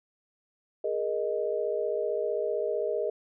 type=chord; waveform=sine; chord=Ab suspended second; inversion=none; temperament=equal with one note detuned; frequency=415.3 / 470.8 / 622.3 Hz; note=Ab4 / Bb4 / Eb5; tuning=0 / +17 / 0 cents; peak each=-31 / -31 / -31 dBFS; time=0.84-3.1 s; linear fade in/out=5 ms; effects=none